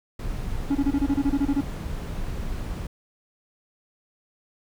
brown noise, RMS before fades -30 dBFS, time 0.19-2.87 s, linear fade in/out 5 ms
triangle tone bursts, 280 Hz, C#4, 18 cents sharp, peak -17 dBFS, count 12, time 0.7-1.612 s, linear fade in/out 10 ms, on 54 ms, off 24 ms
effects none

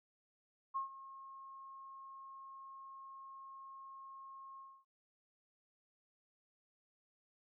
sine tone with ADSR envelope, 1079 Hz, C#6, 47 cents flat, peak -34 dBFS, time 0.74-4.85 s, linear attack 23 ms, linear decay 120 ms, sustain -16 dB, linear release 260 ms, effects none

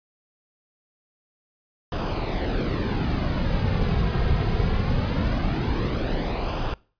brown noise with flanger, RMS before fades -24 dBFS, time 1.92-6.74 s, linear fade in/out 2 ms, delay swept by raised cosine 0.48 to 3.48 ms, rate 0.21 Hz, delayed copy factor -0.55, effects noise-tail reverb RT60 0.4 s tail -23 dB re dry + resampled to 11025 Hz

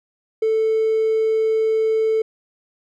triangle tone with hard clipping, 441.3 Hz, A4, 5 cents sharp, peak -16 dBFS, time 0.42-2.22 s, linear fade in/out 5 ms, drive 4 dB, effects none

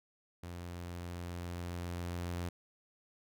sawtooth tone with level ramp, 87.31 Hz, F2, in tune, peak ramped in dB -39 to -32 dBFS, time 0.43-2.49 s, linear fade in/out 5 ms, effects none

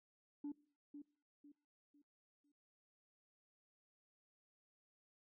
sine tone with echo, 290.1 Hz, D4, 21 cents flat, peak -40 dBFS, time 0.44-0.52 s, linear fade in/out 5 ms, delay 500 ms, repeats 4, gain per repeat -9 dB, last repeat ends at 2.52 s, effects noise-tail reverb RT60 0.5 s tail -23 dB re dry + tanh soft clip ceiling -40 dBFS

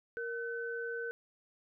sine tone pair together, 466.2 / 1516.4 Hz, A#4 / F#6, 0 / +42 cents, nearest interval octave + minor sixth, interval 2042 cents, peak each -38 / -39 dBFS, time 0.17-1.11 s, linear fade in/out 0 ms, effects none

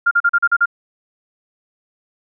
sine tone bursts, 1400 Hz, F6, 4 cents sharp, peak -10 dBFS, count 7, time 0.06-0.658 s, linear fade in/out 10 ms, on 52 ms, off 39 ms, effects none

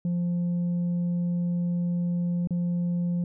sine tone with dropouts, 174.61 Hz, F3, in tune, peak -21 dBFS, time 0.05-3.24 s, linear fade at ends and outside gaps 2 ms, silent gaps 2.473-2.507 s, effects tanh soft clip ceiling -23 dBFS

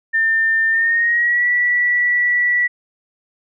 sine tone with pitch glide, 1800 to 1951.6 Hz, A6 to B6, +39 to -21 cents, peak -13 dBFS, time 0.13-2.68 s, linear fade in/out 20 ms, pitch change +140 cents, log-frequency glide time 0.7-1.47 s, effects none

